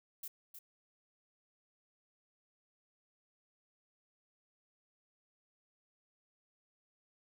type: noise with echo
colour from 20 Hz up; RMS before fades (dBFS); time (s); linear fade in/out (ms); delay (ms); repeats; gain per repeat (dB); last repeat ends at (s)
violet; -44; 0.23-0.28; 5; 310; 1; -7; 0.59
effects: none